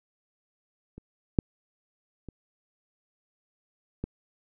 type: clicks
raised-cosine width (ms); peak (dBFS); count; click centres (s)
3; -30 / -7 / -27 / -18; 4; 0.98 / 1.388 / 2.287 / 4.04
effects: none